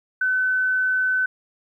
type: tone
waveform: sine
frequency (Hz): 1514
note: F#6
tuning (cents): +39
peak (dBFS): -18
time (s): 0.21-1.26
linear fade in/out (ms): 5
effects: 10-bit